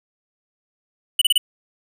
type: tone bursts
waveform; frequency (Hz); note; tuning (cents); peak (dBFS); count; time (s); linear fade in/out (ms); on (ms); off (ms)
square; 2965; F#7; +3; -13; 4; 1.19-1.38; 5; 25; 30
effects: none